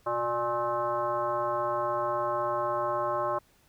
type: tone with frequency modulation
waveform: sine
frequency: 830.6 Hz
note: G#5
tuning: in tune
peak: -26 dBFS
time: 0.06-3.39 s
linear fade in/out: 10 ms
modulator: 235 Hz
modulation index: 1.8
effects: pink hiss -64 dBFS RMS until 3.68 s